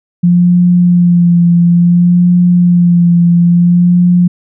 sine tone with vibrato, 174.61 Hz, F3, in tune, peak -4 dBFS, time 0.23-4.28 s, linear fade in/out 10 ms, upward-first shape sine, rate 0.58 Hz, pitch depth 25 cents each way, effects none

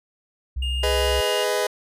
sine tone, 64.8 Hz, C2, 16 cents flat, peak -23 dBFS, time 0.56-1.21 s, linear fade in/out 10 ms
triangle tone with pitch glide, 2830 to 2846 Hz, F7 to F7, +22 to +32 cents, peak -26 dBFS, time 0.62-1.44 s, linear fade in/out 5 ms, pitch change +10 cents, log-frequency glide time 0.95-1.09 s
sawtooth chord, G# minor, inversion none, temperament just, 415.3 / 498.4 / 623 Hz, G#4 / B4 / D#5, 0 / +16 / +2 cents, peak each -21 dBFS, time 0.83-1.67 s, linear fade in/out 5 ms
effects resampled to 32000 Hz

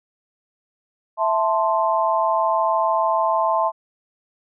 sine chord, A minor, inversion second, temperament equal, 659.3 / 880 / 1046.5 Hz, E5 / A5 / C6, 0 / 0 / 0 cents, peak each -21 dBFS, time 1.17-3.72 s, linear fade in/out 50 ms, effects none

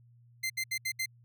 sawtooth tone bursts at uneven times, 2079 Hz, C7, 12 cents flat, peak -27 dBFS, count 5, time 0.43-0.5 / 0.57-0.64 / 0.71-0.78 / 0.85-0.92 / 0.99-1.06 s, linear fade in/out 10 ms, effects added 119 Hz sine -57 dBFS peak until 1.24 s

